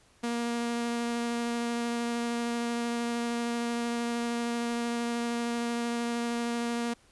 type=tone with vibrato; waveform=sawtooth; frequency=236 Hz; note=A#3; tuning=22 cents sharp; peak=-25 dBFS; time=0.23-6.94 s; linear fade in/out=10 ms; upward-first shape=sine; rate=13 Hz; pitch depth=8 cents each way; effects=pink hiss -62 dBFS RMS until 7.11 s + resampled to 24000 Hz